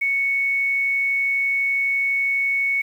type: tone with quantisation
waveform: sine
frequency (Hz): 2217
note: C#7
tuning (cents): 0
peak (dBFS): -18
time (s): 0.01-2.82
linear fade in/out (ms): 10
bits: 8
effects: none